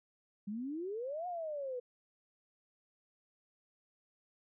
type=exponential two-way sweep; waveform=sine; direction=up then down; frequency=196 to 732 to 484.2 Hz; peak=-37 dBFS; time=0.47-1.8 s; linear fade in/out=10 ms; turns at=1.27 s; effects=none